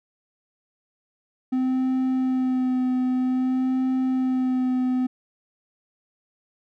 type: tone with vibrato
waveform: triangle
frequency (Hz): 256.8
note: C4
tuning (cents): -32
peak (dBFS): -18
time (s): 1.52-5.07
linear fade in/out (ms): 10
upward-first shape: sine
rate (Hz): 0.52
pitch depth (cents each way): 18
effects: none